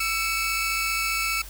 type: tone cluster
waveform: sawtooth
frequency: 1332 / 2247 / 2609 Hz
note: E6 / C#7 / E7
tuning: +18 / +23 / -18 cents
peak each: -25 dBFS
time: 0-1.42 s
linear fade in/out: 5 ms
effects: added 50 Hz sine -40 dBFS peak until 1.49 s + white hiss -44 dBFS RMS until 1.49 s